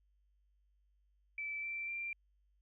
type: tone with pitch steps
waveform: sine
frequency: 2318 / 2342 / 2367 Hz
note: D7 / D7 / D7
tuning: -23 / -5 / +13 cents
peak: -38 dBFS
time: 1.38-2.13 s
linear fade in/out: 2 ms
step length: 250 ms
effects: added 50 Hz sine -70 dBFS peak until 2.61 s